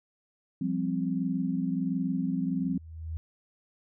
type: chord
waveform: sine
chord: F suspended second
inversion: none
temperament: equal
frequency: 174.61 / 196 / 261.6 Hz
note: F3 / G3 / C4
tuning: 0 / 0 / 0 cents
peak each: -31 / -32 / -30 dBFS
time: 0.61-2.78 s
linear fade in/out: 5 ms
type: tone with exponential growth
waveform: sine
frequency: 80.5 Hz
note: E2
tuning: 41 cents flat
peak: -30 dBFS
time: 2.25-3.17 s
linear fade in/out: 0 ms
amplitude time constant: 200 ms
effects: none